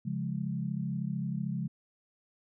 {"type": "chord", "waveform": "sine", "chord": "Db major", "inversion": "none", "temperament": "equal", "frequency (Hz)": [138.59, 174.61, 207.7], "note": ["Db3", "F3", "Ab3"], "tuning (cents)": [0, 0, 0], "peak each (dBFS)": [-35, -35, -36], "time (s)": [0.05, 1.68], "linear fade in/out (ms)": 10, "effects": []}